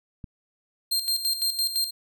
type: click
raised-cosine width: 5 ms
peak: -25 dBFS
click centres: 0.242 s
type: tone with tremolo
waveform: sawtooth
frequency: 4186 Hz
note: C8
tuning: in tune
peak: -19 dBFS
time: 0.91-1.91 s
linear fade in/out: 10 ms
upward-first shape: square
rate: 5.9 Hz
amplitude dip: 65%
effects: none